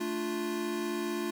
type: chord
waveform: square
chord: D minor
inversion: second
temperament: equal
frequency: 220 / 293.7 / 349.2 Hz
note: A3 / D4 / F4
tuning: 0 / 0 / 0 cents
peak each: -38 / -39 / -34 dBFS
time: 0-1.31 s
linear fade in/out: 10 ms
effects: none